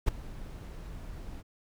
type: noise with ADSR envelope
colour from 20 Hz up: brown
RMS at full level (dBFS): -22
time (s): 0.06-1.43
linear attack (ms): 23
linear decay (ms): 9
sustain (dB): -20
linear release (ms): 31
effects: none